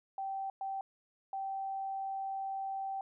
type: tone bursts at uneven times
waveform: sine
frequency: 777 Hz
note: G5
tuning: 16 cents flat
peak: -35 dBFS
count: 3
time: 0.18-0.5 / 0.61-0.81 / 1.33-3.01 s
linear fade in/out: 2 ms
effects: none